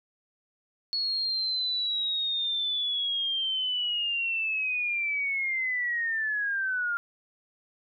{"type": "linear sweep", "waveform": "sine", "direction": "down", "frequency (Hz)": [4369, 1393], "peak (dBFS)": -26, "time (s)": [0.93, 6.97], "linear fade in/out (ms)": 0, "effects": []}